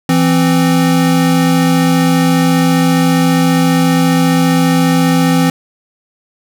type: tone pair together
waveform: square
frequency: 167.2 / 262 Hz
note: E3 / C4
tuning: +25 / +2 cents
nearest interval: minor sixth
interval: 777 cents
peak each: -12 dBFS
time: 0.09-5.5 s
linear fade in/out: 2 ms
effects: none